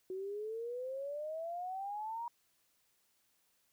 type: exponential sweep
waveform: sine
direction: up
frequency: 369.2 to 958 Hz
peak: -38 dBFS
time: 0.1-2.28 s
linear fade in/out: 2 ms
effects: white hiss -75 dBFS RMS until 3.72 s